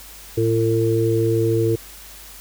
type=harmonic tone; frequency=113 Hz; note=A2; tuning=47 cents sharp; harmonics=1 / 3 / 4; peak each=-20 / -20 / -20 dBFS; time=0.37-1.76 s; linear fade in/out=10 ms; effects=added 50 Hz sine -45 dBFS peak until 2.4 s + white hiss -41 dBFS RMS until 2.4 s